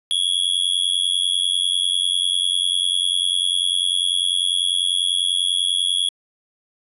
square tone with amplitude modulation, 3336 Hz, G#7, 7 cents sharp, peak -14 dBFS, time 0.11-6.09 s, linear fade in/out 0 ms, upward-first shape sine, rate 90.1 Hz, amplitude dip 100%, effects resampled to 32000 Hz

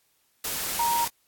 sine tone in noise, 938 Hz, A#5, 11 cents sharp, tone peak -22 dBFS, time 0.79-1.05 s, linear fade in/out 5 ms, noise white, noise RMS -30 dBFS, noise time 0.44-1.08 s, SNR +5 dB, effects white hiss -68 dBFS RMS until 1.27 s + AAC 64 kbps

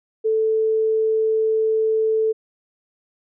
sine tone, 440 Hz, A4, in tune, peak -16 dBFS, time 0.24-2.33 s, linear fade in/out 20 ms, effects none

